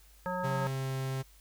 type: harmonic tone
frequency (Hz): 181.8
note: F#3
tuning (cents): -30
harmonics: 1 / 3 / 5 / 7 / 9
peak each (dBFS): -38 / -36 / -36 / -40 / -42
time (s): 0.26-0.67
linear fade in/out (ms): 0
type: tone with pitch glide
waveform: 45% pulse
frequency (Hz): 133.8 to 132.88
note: C3 to C3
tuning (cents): +39 to +27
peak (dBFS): -32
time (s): 0.43-1.23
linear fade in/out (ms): 20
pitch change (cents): -12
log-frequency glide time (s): 0.66-0.94
effects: added 50 Hz sine -57 dBFS peak until 1.4 s + white hiss -62 dBFS RMS until 1.4 s